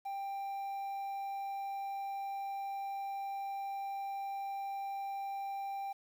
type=tone with quantisation; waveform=triangle; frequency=789 Hz; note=G5; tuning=11 cents sharp; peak=-35 dBFS; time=0.05-5.93 s; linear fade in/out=10 ms; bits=10; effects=none